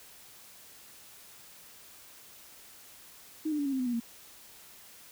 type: tone with pitch steps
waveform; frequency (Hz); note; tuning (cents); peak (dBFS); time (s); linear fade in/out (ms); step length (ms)
sine; 311.8 / 298.9 / 286.6 / 274.8 / 263.4 / 252.5 / 242.1 / 232.1; D#4 / D4 / D4 / C#4 / C4 / B3 / B3 / A#3; +4 / +31 / -42 / -15 / +12 / +39 / -34 / -7; -28; 3.45-4.002; 10; 69
effects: white hiss -53 dBFS RMS until 5.11 s